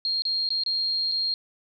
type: tone with dropouts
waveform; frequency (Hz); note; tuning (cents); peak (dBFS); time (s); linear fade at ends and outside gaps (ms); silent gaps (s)
sine; 4227; C8; +17; -23; 0.05-1.34; 1; 0.221-0.252 / 0.49-0.504 / 0.636-0.662 / 1.116-1.12
effects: none